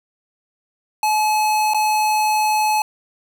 square tone with dropouts, 856 Hz, A5, 48 cents flat, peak -16 dBFS, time 1.03-2.82 s, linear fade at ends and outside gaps 2 ms, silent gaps 1.736-1.745 s, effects none

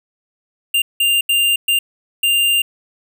square tone bursts at uneven times, 2794 Hz, F7, in tune, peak -13 dBFS, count 5, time 0.74-0.82 / 1-1.21 / 1.29-1.56 / 1.68-1.79 / 2.23-2.62 s, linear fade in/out 5 ms, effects none

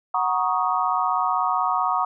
sine chord, D# minor seventh, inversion first, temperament equal with one note detuned, 740 / 943.7 / 1108.7 / 1244.5 Hz, F#5 / A#5 / C#6 / D#6, 0 / +21 / 0 / 0 cents, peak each -25 dBFS, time 0.14-2.05 s, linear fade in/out 5 ms, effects none

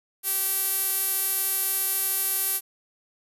sawtooth tone with band-pass filter, 386.3 Hz, G4, 25 cents flat, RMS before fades -26 dBFS, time 0.23-2.61 s, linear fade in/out 50 ms, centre 12000 Hz, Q 4.4, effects none

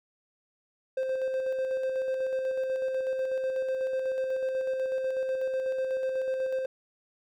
triangle tone with tremolo, 523.3 Hz, C5, in tune, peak -24 dBFS, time 0.97-6.66 s, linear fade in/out 5 ms, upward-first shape square, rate 8.1 Hz, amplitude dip 30%, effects none

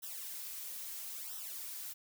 blue noise with flanger, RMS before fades -44 dBFS, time 0.02-1.94 s, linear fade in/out 20 ms, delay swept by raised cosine 0.43 to 4.53 ms, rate 0.75 Hz, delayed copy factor -0.75, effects none

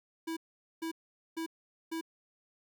square tone bursts, 326.5 Hz, E4, 17 cents flat, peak -35 dBFS, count 4, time 0.27-2.012 s, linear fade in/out 10 ms, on 98 ms, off 450 ms, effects none

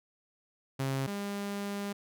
sawtooth tone pair in turn, 135 / 201.6 Hz, C#3 / G3, -45 / +49 cents, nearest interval perfect fifth, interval 694 cents, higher second, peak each -26 / -30 dBFS, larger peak first, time 0.79-1.07 / 1.07-1.93 s, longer second, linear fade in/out 10 ms, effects none

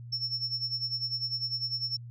sine tone with tremolo, 5400 Hz, E8, 41 cents sharp, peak -26 dBFS, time 0.12-1.97 s, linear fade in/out 10 ms, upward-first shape sine, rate 10 Hz, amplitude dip 80%, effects tanh soft clip ceiling -24 dBFS + added 119 Hz sine -41 dBFS peak until 2.1 s

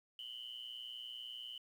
sine tone with amplitude modulation, 3009 Hz, F#7, 28 cents sharp, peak -40 dBFS, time 0.19-1.58 s, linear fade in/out 2 ms, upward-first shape sine, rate 120 Hz, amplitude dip 100%, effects tanh soft clip ceiling -37 dBFS + 11-bit

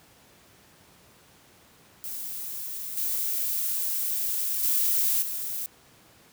violet noise with level steps, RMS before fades -35 / -28 / -24 / -32 dBFS, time 2.04-5.66 s, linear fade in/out 0 ms, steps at 2.97 / 4.63 / 5.22 s, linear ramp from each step 5 ms, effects pink hiss -56 dBFS RMS until 6.32 s + high-pass 80 Hz 12 dB/octave

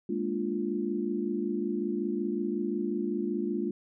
sine chord, Bb dominant seventh, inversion third, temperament equal, 207.7 / 233.1 / 293.7 / 349.2 Hz, Ab3 / Bb3 / D4 / F4, 0 / 0 / 0 / 0 cents, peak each -33 / -35 / -35 / -32 dBFS, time 0.09-3.71 s, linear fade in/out 5 ms, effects none

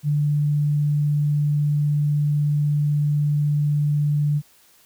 sine tone, 147.3 Hz, D3, 6 cents sharp, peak -17 dBFS, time 0.03-4.42 s, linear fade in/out 50 ms, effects white hiss -55 dBFS RMS until 4.85 s

